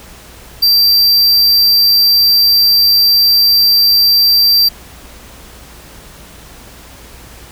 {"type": "tone", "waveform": "square", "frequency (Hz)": 4699, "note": "D8", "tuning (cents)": 0, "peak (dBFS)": -7, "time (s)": [0.62, 4.69], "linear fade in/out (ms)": 10, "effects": ["added 59 Hz sine -40 dBFS peak until 7.51 s", "pink hiss -37 dBFS RMS until 7.51 s"]}